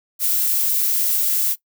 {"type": "noise", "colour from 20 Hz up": "violet", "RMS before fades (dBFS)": -19, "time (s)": [0.19, 1.56], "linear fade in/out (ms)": 50, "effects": ["noise-tail reverb RT60 0.1 s tail -19 dB re dry"]}